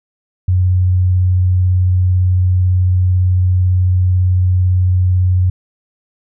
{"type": "tone with vibrato", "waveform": "sine", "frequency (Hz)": 91.4, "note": "F#2", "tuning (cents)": -21, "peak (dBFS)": -9, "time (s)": [0.48, 5.5], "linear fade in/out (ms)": 5, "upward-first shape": "sine", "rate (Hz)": 18, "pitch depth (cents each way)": 12, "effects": []}